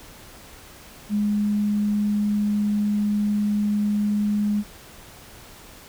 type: tone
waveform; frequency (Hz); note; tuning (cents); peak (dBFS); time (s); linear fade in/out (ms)
sine; 207.7; G#3; 0; -19; 1.09-4.64; 50
effects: pink hiss -45 dBFS RMS until 5.88 s